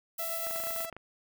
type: noise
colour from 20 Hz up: violet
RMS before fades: -36 dBFS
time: 0.18-0.86 s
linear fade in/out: 10 ms
type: tone with tremolo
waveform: sawtooth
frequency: 663 Hz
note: E5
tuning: 10 cents sharp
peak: -32 dBFS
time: 0.19-0.9 s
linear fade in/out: 5 ms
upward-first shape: sine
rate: 8.6 Hz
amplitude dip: 35%
type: clicks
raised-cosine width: 0.5 ms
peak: -29 dBFS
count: 12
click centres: 0.468 / 0.509 / 0.56 / 0.602 / 0.637 / 0.67 / 0.707 / 0.763 / 0.806 / 0.848 / 0.927 / 0.966 s
effects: none